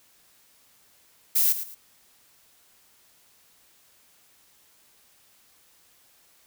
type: noise with echo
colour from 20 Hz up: violet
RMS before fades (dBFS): -21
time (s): 1.35-1.53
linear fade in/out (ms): 10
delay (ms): 110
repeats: 2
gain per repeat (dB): -11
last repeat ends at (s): 1.75
effects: white hiss -60 dBFS RMS until 6.46 s